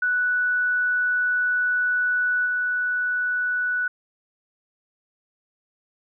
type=tone with level steps; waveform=sine; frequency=1480 Hz; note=F#6; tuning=in tune; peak=-19 / -21 dBFS; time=0.02-3.88 s; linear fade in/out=5 ms; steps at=2.45 s; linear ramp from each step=20 ms; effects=none